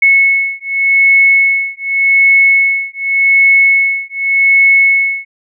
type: beating tone pair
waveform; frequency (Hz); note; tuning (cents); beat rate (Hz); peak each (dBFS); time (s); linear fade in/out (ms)
sine; 2197 / 2197.86; C#7 / C#7; -16 / -15; 0.86; -10; 0.02-5.25; 5
effects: none